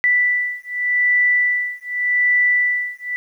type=beating tone pair; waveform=sine; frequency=1974 / 1974.85 Hz; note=B6 / B6; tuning=-1 / -1 cents; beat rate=0.85 Hz; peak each=-18 dBFS; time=0.04-3.16 s; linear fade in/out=0 ms; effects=9-bit